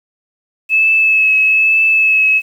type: tone with vibrato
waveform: sine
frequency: 2600 Hz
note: E7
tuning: 24 cents flat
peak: -8 dBFS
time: 0.69-2.42 s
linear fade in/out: 50 ms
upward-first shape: triangle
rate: 1.1 Hz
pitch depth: 22 cents each way
effects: 7-bit